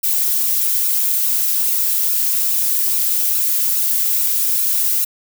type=noise with flanger; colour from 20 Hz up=violet; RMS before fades=-17 dBFS; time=0.03-5.05 s; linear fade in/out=10 ms; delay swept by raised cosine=0.74 to 3.74 ms; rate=2.4 Hz; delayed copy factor=+0.5; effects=none